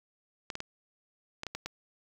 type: clicks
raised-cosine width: 0.2 ms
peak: -19 dBFS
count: 7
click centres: 0.502 / 0.554 / 0.604 / 1.434 / 1.467 / 1.55 / 1.66 s
effects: 8-bit